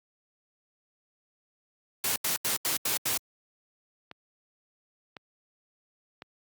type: noise bursts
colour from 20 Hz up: white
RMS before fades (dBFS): -28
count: 6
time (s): 2.04-3.175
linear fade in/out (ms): 2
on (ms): 120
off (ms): 83
type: click train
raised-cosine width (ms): 0.3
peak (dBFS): -26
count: 4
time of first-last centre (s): 3.06-6.221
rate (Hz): 0.949
effects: high-pass 100 Hz 12 dB/octave + Opus 48 kbps